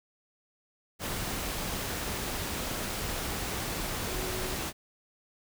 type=tone in noise; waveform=sine; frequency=370 Hz; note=F#4; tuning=in tune; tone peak=-38 dBFS; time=4.06-4.57 s; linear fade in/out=50 ms; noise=pink; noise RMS=-34 dBFS; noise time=0.99-4.73 s; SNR=-7 dB; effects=none